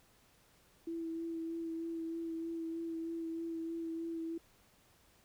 sine tone with vibrato, 329.8 Hz, E4, 1 cent sharp, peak -37 dBFS, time 0.87-4.38 s, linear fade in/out 5 ms, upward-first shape sine, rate 3.2 Hz, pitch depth 17 cents each way, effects pink hiss -67 dBFS RMS until 5.24 s

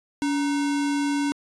sine tone with sample-and-hold, 285.4 Hz, D4, 49 cents flat, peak -21 dBFS, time 0.22-1.32 s, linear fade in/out 0 ms, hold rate 1225 Hz, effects resampled to 22050 Hz

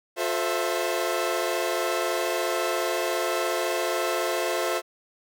sawtooth chord, F major seventh, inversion none, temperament equal with one note detuned, 356.8 / 440 / 523.3 / 659.3 Hz, F4 / A4 / C5 / E5, +37 / 0 / 0 / 0 cents, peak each -26 / -28 / -26 / -25 dBFS, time 0.16-4.82 s, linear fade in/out 50 ms, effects none

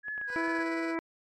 sine tone with vibrato, 1677 Hz, G#6, 16 cents sharp, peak -33 dBFS, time 0.03-0.67 s, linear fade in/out 50 ms, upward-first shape triangle, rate 2.7 Hz, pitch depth 39 cents each way
clicks, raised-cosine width 0.5 ms, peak -32 dBFS, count 6, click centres 0.083 / 0.179 / 0.214 / 0.302 / 0.48 / 0.589 s
15% pulse tone with tremolo, 493.9 Hz, B4, in tune, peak -31 dBFS, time 0.27-0.96 s, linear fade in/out 50 ms, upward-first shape square, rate 18 Hz, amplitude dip 35%
harmonic tone, 329.6 Hz, E4, in tune, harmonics 1 / 2 / 3 / 4 / 5 / 6 / 7, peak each -31 / -39 / -38 / -43 / -43 / -41 / -44 dBFS, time 0.36-0.99 s, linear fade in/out 0 ms
effects low-pass 6000 Hz 12 dB/octave + MP3 96 kbps

